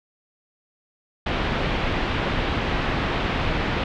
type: low-pass noise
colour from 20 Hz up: pink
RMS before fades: -24 dBFS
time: 1.26-3.84 s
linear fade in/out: 5 ms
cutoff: 3400 Hz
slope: 24 dB/octave
effects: none

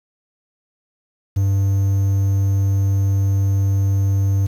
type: tone with quantisation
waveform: triangle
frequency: 98 Hz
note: G2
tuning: in tune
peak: -12 dBFS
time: 1.36-4.47 s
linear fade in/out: 10 ms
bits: 7
effects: none

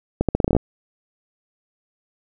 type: accelerating click train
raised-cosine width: 2 ms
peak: -4 dBFS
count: 10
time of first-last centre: 0.21-0.566 s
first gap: 77 ms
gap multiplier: 0.82
effects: none

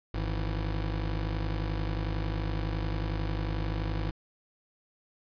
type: tone pair together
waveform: 25% pulse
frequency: 51.4 / 164.81 Hz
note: G#1 / E3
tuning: -17 / 0 cents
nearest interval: octave + minor sixth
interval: 2017 cents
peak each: -26 / -34 dBFS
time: 0.14-4.11 s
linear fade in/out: 5 ms
effects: resampled to 11025 Hz

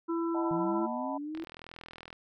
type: harmonic tone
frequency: 333.7 Hz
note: E4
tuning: 21 cents sharp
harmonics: 1 / 3 / 4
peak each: -29 / -39 / -41 dBFS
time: 0.08-0.87 s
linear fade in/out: 20 ms
type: chord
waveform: sine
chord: B dominant seventh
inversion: first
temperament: equal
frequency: 622.3 / 740 / 880 / 987.8 Hz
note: D#5 / F#5 / A5 / B5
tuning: 0 / 0 / 0 / 0 cents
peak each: -38 / -41 / -39 / -39 dBFS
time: 0.34-1.18 s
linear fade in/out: 10 ms
type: linear sweep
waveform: sine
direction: up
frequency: 160.9 to 332.1 Hz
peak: -35 dBFS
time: 0.51-1.44 s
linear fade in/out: 0 ms
type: click train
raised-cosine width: 0.3 ms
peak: -29 dBFS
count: 33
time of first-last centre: 1.35-2.129 s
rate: 41.1 Hz
effects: none

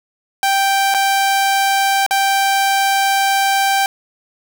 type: tone with dropouts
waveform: sawtooth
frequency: 784 Hz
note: G5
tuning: in tune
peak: -9 dBFS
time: 0.43-3.86 s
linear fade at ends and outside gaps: 1 ms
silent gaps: 0.941-0.946 / 2.064-2.109 s
effects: none

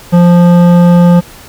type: tone with hard clipping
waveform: sine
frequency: 174.61 Hz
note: F3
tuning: in tune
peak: -4 dBFS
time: 0.12-1.21 s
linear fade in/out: 20 ms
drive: 12 dB
effects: pink hiss -34 dBFS RMS until 1.48 s

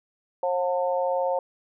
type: harmonic tone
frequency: 179.3 Hz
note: F3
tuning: 46 cents sharp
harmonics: 3 / 4 / 5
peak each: -24 / -29 / -29 dBFS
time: 0.43-1.39 s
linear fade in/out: 2 ms
effects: none

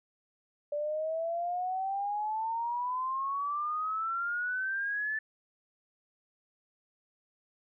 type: exponential sweep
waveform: sine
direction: up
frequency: 582 to 1760 Hz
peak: -30 dBFS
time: 0.72-5.19 s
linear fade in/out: 5 ms
effects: none

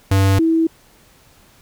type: tone pair in turn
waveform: square / sine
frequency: 97.1 / 325.8 Hz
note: G2 / E4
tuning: -16 / -20 cents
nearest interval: octave + major sixth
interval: 2096 cents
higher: second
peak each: -12 dBFS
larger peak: neither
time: 0.11-0.39 / 0.39-0.67 s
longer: neither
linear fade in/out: 5 ms
effects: pink hiss -51 dBFS RMS until 1.61 s

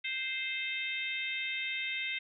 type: harmonic tone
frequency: 523.3 Hz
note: C5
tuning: in tune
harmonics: 3 / 4 / 5 / 6 / 7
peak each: -47 / -36 / -38 / -43 / -41 dBFS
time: 0.04-2.19 s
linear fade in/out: 10 ms
effects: none

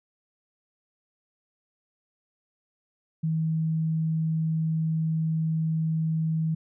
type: tone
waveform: sine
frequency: 160 Hz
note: D#3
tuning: 49 cents sharp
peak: -23 dBFS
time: 3.23-6.55 s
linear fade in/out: 10 ms
effects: none

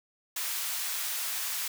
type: high-pass noise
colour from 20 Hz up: white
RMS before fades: -33 dBFS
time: 0.36-1.68 s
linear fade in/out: 5 ms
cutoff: 1000 Hz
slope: 12 dB/octave
effects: none

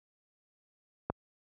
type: click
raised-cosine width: 1 ms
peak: -16 dBFS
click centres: 1.1 s
effects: high-pass 60 Hz 12 dB/octave

